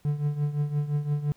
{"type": "tone with tremolo", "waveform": "triangle", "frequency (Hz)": 146.9, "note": "D3", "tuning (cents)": 1, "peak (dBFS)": -19, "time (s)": [0.05, 1.32], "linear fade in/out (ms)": 0, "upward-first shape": "triangle", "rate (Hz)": 5.8, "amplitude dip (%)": 80, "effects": ["pink hiss -63 dBFS RMS until 1.36 s"]}